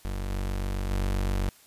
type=tone with level steps; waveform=35% pulse; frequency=47.56 Hz; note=F#1; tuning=48 cents sharp; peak=-28 / -26 / -23 dBFS; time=0.05-1.49 s; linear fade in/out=0 ms; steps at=0.29 / 0.9 s; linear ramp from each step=20 ms; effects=white hiss -56 dBFS RMS until 1.66 s + resampled to 32000 Hz